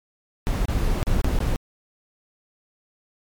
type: noise with dropouts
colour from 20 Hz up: brown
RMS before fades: -21 dBFS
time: 0.47-1.56 s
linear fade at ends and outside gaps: 0 ms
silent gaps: 0.655-0.684 / 1.029-1.068 / 1.215-1.245 / 1.388-1.403 s
effects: MP3 96 kbps